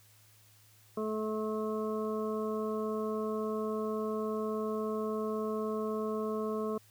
harmonic tone, 216.4 Hz, A3, 29 cents flat, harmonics 1 / 2 / 3 / 5 / 6, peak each -36 / -34 / -42 / -41 / -48 dBFS, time 0.97-6.78 s, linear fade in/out 5 ms, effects added 106 Hz sine -63 dBFS peak until 6.9 s + white hiss -63 dBFS RMS until 6.9 s

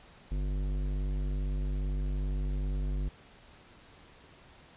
sine tone with tanh clipping, 48.8 Hz, G1, 7 cents flat, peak -31 dBFS, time 0.31-3.09 s, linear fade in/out 10 ms, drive 15 dB, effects pink hiss -56 dBFS RMS until 4.76 s + resampled to 8000 Hz

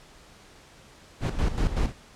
brown noise with tremolo, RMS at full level -23 dBFS, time 1.2-1.94 s, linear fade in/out 50 ms, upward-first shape square, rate 5.3 Hz, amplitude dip 65%, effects pink hiss -52 dBFS RMS until 2.15 s + low-pass 8000 Hz 12 dB/octave

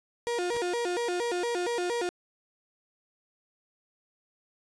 35% pulse tone with vibrato, 410.6 Hz, G#4, 20 cents flat, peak -26 dBFS, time 0.27-2.09 s, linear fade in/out 0 ms, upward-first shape square, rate 4.3 Hz, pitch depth 250 cents each way
pink noise with exponential growth, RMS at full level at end -37 dBFS, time 0.49-0.57 s, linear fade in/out 0 ms, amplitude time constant 17 ms
effects resampled to 22050 Hz

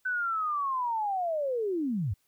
sine linear sweep, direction down, 1524 to 82 Hz, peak -27 dBFS, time 0.05-2.14 s, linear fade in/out 10 ms, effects white hiss -72 dBFS RMS until 2.27 s

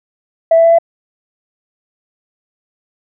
sine tone with pitch steps, 658 / 662.6 / 667.2 / 671.8 Hz, E5 / E5 / E5 / E5, -3 / +9 / +21 / +33 cents, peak -4 dBFS, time 0.51-0.786 s, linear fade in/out 5 ms, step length 69 ms, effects tanh soft clip ceiling -1 dBFS

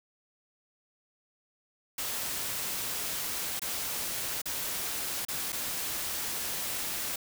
white noise with dropouts, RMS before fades -34 dBFS, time 1.98-7.16 s, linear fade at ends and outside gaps 5 ms, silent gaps 3.595-3.617 / 4.418-4.456 / 5.251-5.284 / 5.522-5.527 s, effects none

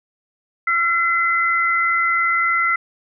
sine tone pair together, 1361 / 2038 Hz, F6 / C7, -45 / -46 cents, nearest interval perfect fifth, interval 699 cents, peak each -18 dBFS, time 0.67-2.76 s, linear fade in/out 5 ms, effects none

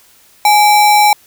sine tone with sample-and-hold, 836 Hz, G#5, 11 cents sharp, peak -5 dBFS, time 0.45-1.13 s, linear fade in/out 2 ms, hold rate 3150 Hz, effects white hiss -47 dBFS RMS until 1.26 s

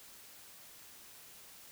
silence, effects white hiss -55 dBFS RMS until 1.71 s

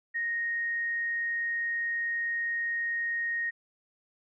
sine tone, 1864.7 Hz, A#6, in tune, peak -28 dBFS, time 0.14-3.51 s, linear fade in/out 20 ms, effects none

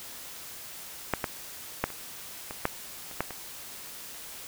clicks, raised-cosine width 0.5 ms, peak -9 / -12 / -9 / -26 / -21 / -9 / -28 / -11 / -22 dBFS, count 9, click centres 1.137 / 1.242 / 1.84 / 1.903 / 2.509 / 2.654 / 3.113 / 3.206 / 3.307 s, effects white hiss -43 dBFS RMS until 4.47 s

